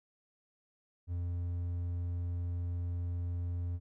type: tone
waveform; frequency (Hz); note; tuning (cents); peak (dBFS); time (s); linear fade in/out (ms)
triangle; 87.31; F2; 0; -31; 1.07-3.8; 50
effects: none